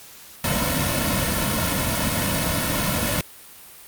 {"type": "noise with comb filter", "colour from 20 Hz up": "pink", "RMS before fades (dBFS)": -22, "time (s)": [0.44, 3.21], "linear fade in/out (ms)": 2, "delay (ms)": 2.5, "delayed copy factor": -0.8, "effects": ["white hiss -44 dBFS RMS until 3.87 s", "Opus 48 kbps"]}